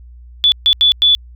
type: tone bursts at uneven times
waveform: sine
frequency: 3456 Hz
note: A7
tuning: 32 cents flat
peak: -7 dBFS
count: 4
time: 0.44-0.52 / 0.66-0.73 / 0.81-0.92 / 1.02-1.15 s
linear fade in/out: 0 ms
effects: added 60 Hz sine -35 dBFS peak until 1.35 s